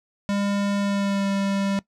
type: tone with pitch glide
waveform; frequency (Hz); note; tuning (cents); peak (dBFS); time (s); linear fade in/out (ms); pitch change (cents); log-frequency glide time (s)
square; 201.1 to 197.42; G3 to G3; +44 to +13; -22; 0.29-1.79; 0; -31; 0.79-1.28
effects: noise-tail reverb RT60 0.1 s tail -20 dB re dry + low-pass 7000 Hz 12 dB/octave